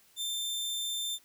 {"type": "tone", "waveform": "sawtooth", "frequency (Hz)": 3575, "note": "A7", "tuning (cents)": 27, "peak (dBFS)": -29, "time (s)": [0.16, 1.19], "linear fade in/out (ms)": 50, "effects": ["white hiss -63 dBFS RMS until 1.24 s"]}